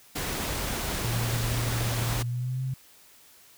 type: noise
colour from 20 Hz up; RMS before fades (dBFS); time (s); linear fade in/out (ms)
pink; -31; 0.15-2.23; 10
type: tone with pitch glide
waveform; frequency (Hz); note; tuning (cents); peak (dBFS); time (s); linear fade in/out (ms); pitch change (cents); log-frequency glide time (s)
sine; 116.54 to 130.81; A#2 to C3; 0 to 0; -27; 1.04-2.74; 5; +200; 2.15-2.62
effects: white hiss -55 dBFS RMS until 3.57 s